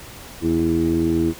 15% pulse tone with low-pass filter, 82.41 Hz, E2, in tune, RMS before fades -19 dBFS, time 0.41-1.34 s, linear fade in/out 50 ms, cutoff 350 Hz, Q 6.6, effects pink hiss -39 dBFS RMS until 1.39 s

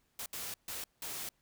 white noise bursts at uneven times, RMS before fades -41 dBFS, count 4, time 0.19-0.26 / 0.33-0.54 / 0.68-0.84 / 1.02-1.29 s, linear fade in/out 2 ms, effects pink hiss -75 dBFS RMS until 1.41 s

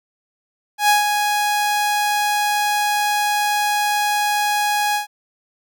sawtooth tone with ADSR envelope, 830.6 Hz, G#5, in tune, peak -7 dBFS, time 0.78-5.07 s, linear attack 110 ms, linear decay 140 ms, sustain -6 dB, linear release 120 ms, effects none

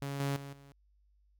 sawtooth tone with level steps, 139.7 Hz, C#3, 14 cents sharp, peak -32 / -27 / -39 / -50 dBFS, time 0.02-0.72 s, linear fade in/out 2 ms, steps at 0.2 / 0.36 / 0.53 s, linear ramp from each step 2 ms, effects added 50 Hz sine -65 dBFS peak until 1.39 s

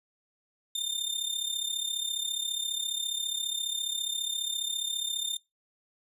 sawtooth tone with amplitude modulation, 3611 Hz, A7, 44 cents sharp, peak -24 dBFS, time 0.75-5.37 s, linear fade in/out 5 ms, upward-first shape sine, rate 34.7 Hz, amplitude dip 75%, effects noise-tail reverb RT60 0.2 s tail -22 dB re dry + resampled to 32000 Hz

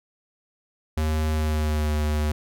square tone with pitch glide, 77.78 to 75.52 Hz, D#2 to D2, 0 to +49 cents, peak -22 dBFS, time 0.97-2.32 s, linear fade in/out 5 ms, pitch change -51 cents, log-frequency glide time 1.32-1.92 s, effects none

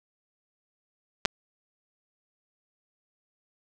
clicks, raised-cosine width 0.2 ms, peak -6 dBFS, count 2, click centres 1.252 / 1.257 s, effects none

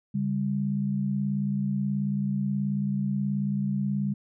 sine tone pair together, 141.28 / 199.8 Hz, C#3 / G3, +33 / +33 cents, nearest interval tritone, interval 600 cents, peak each -29 / -26 dBFS, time 0.14-4.14 s, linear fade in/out 10 ms, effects none

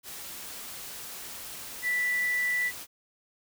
sine tone in noise, 1972 Hz, B6, 3 cents flat, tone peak -25 dBFS, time 1.82-2.72 s, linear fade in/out 50 ms, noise white, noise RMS -41 dBFS, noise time 0.03-2.87 s, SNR +13 dB, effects none

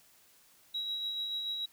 sine tone with tremolo, 3865 Hz, B7, 38 cents flat, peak -31 dBFS, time 0.74-1.66 s, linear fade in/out 10 ms, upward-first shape sine, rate 6.9 Hz, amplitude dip 35%, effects tanh soft clip ceiling -28 dBFS + white hiss -63 dBFS RMS until 1.72 s

